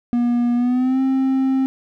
triangle tone with pitch glide, 240.2 to 265 Hz, B3 to C4, -48 to +22 cents, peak -13 dBFS, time 0.13-1.66 s, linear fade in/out 0 ms, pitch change +170 cents, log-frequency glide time 0.55-1.01 s, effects none

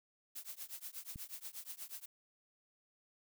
blue noise with tremolo, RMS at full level -44 dBFS, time 0.35-2.06 s, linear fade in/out 10 ms, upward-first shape triangle, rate 8.3 Hz, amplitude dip 100%
click, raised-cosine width 5 ms, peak -35 dBFS, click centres 1.159 s
effects none

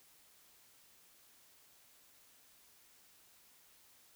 silence, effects white hiss -65 dBFS RMS until 4.15 s

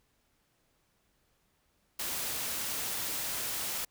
white noise, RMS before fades -35 dBFS, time 1.99-3.85 s, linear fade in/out 5 ms, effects pink hiss -73 dBFS RMS until 3.9 s

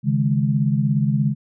sine chord, C# suspended second, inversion none, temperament equal, 138.59 / 155.56 / 207.7 Hz, C#3 / D#3 / G#3, 0 / 0 / 0 cents, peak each -19 / -22 / -21 dBFS, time 0.03-1.35 s, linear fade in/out 50 ms, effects none

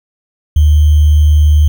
sine tone with sample-and-hold, 75.6 Hz, D#2, 49 cents flat, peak -4 dBFS, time 0.56-1.68 s, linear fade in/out 5 ms, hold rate 3150 Hz, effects none

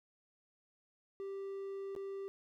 triangle tone with dropouts, 392 Hz, G4, in tune, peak -38 dBFS, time 1.2-2.28 s, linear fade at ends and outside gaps 0 ms, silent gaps 1.951-1.963 s, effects none

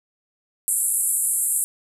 white band-pass noise, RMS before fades -22 dBFS, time 0.68-1.64 s, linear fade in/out 0 ms, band 7700 to 12000 Hz, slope 96 dB/octave, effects none

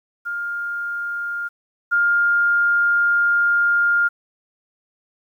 sine tone pair in turn, 1407 / 1407 Hz, F6 / F6, +12 / +12 cents, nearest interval unison, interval 0 cents, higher neither, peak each -23 / -14 dBFS, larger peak second, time 0.25-1.49 / 1.91-4.09 s, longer second, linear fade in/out 20 ms, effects 9-bit

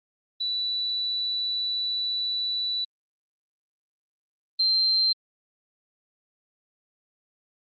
sine tone pair in turn, 3957 / 4141 Hz, B7 / C8, +3 / -19 cents, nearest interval minor second, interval 78 cents, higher second, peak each -25 / -19 dBFS, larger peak second, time 0.4-2.85 / 4.59-5.13 s, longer first, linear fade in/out 10 ms, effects Opus 48 kbps

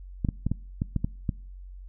clicks, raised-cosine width 5 ms, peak -13 dBFS, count 8, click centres 0.248 / 0.288 / 0.466 / 0.516 / 0.819 / 0.963 / 1.045 / 1.292 s, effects noise-tail reverb RT60 0.5 s tail -24 dB re dry + added 46 Hz sine -40 dBFS peak until 1.88 s

